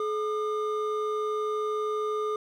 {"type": "tone pair together", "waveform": "triangle", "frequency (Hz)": [427.3, 1209.4], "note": ["G#4", "D#6"], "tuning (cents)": [49, -50], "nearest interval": "octave + tritone", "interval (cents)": 1801, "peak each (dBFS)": [-26, -30], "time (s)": [0, 2.36], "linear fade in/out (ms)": 2, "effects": []}